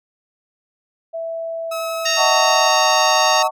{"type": "tone", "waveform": "sine", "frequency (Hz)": 659.3, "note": "E5", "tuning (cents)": 0, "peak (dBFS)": -23, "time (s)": [1.13, 2.7], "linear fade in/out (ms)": 20}
{"type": "tone with vibrato", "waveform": "sawtooth", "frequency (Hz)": 1286, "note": "E6", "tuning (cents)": -43, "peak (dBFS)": -22, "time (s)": [1.71, 3.48], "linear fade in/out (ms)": 10, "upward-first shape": "triangle", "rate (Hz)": 11, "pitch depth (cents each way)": 9}
{"type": "harmonic tone", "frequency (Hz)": 926, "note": "A#5", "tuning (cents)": -12, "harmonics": [2, 3, 4, 5, 6, 7], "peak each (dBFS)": [-24, -24, -24, -24, -24, -24], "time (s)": [2.05, 3.43], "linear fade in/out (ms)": 10}
{"type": "chord", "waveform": "sine", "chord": "D# half-diminished seventh", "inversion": "none", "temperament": "just", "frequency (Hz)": [622.3, 746.7, 896, 1120.1], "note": ["D#5", "F#5", "A5", "C#6"], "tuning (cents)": [0, 16, 31, 18], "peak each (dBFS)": -20, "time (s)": [2.16, 3.51], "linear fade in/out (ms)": 50}
{"effects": []}